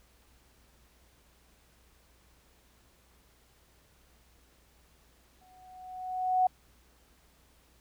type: tone with exponential growth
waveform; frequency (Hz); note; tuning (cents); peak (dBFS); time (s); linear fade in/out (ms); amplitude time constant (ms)
sine; 740; F#5; 0; -20; 5.41-6.47; 5; 230
effects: added 60 Hz sine -65 dBFS peak until 7.8 s + pink hiss -65 dBFS RMS until 7.8 s